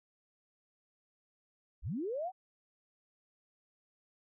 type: linear sweep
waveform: sine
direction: up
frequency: 32.7 to 779 Hz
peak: -34 dBFS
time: 1.82-2.32 s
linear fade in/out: 50 ms
effects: none